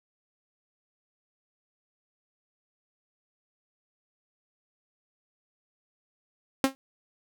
sawtooth tone with exponential decay, 268.3 Hz, C4, 44 cents sharp, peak -12 dBFS, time 6.64-6.75 s, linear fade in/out 0 ms, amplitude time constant 22 ms, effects none

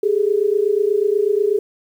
sine tone pair together, 398.6 / 426.8 Hz, G4 / G#4, +29 / +47 cents, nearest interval minor second, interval 118 cents, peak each -17 dBFS, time 0.03-1.59 s, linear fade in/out 5 ms, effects 8-bit

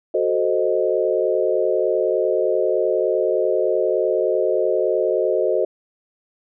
sine chord, F# diminished seventh, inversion none, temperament equal, 370 / 440 / 523.3 / 622.3 Hz, F#4 / A4 / C5 / Eb5, 0 / 0 / 0 / 0 cents, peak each -22 dBFS, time 0.14-5.65 s, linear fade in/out 5 ms, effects none

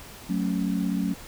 sine chord, F# minor, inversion none, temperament equal with one note detuned, 185 / 221.4 / 277.2 Hz, F#3 / A3 / C#4, 0 / +11 / 0 cents, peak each -26 / -29 / -29 dBFS, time 0.29-1.14 s, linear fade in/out 10 ms, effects pink hiss -44 dBFS RMS until 1.27 s

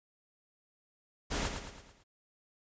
pink noise with echo, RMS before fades -34 dBFS, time 1.3-1.49 s, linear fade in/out 20 ms, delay 110 ms, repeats 5, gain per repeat -6 dB, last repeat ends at 2.04 s, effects resampled to 16000 Hz

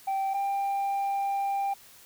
sine tone pair in turn, 778 / 793 Hz, G5 / G5, -13 / +20 cents, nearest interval unison, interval 33 cents, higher second, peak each -23 dBFS, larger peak neither, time 0.07-0.34 / 0.34-1.74 s, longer second, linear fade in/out 10 ms, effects tanh soft clip ceiling -25 dBFS + white hiss -53 dBFS RMS until 2.05 s

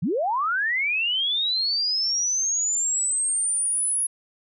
sine linear sweep, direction up, 130 to 10548 Hz, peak -21 dBFS, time 0.02-4.07 s, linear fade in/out 10 ms, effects none

